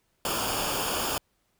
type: noise with comb filter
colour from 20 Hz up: pink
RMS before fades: -29 dBFS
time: 0.25-1.18 s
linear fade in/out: 2 ms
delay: 0.5 ms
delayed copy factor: -0.75
effects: pink hiss -72 dBFS RMS until 1.59 s